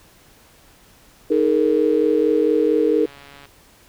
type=chord; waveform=sine; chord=D# suspended fourth; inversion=none; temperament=equal with one note detuned; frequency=311.1 / 421.8 / 466.2 Hz; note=D#4 / G#4 / A#4; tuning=0 / +27 / 0 cents; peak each=-19 / -19 / -18 dBFS; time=1.3-3.06 s; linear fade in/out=10 ms
type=click train; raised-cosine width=0.3 ms; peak=-27 dBFS; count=302; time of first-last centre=1.32-3.455 s; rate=141 Hz
effects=pink hiss -51 dBFS RMS until 3.88 s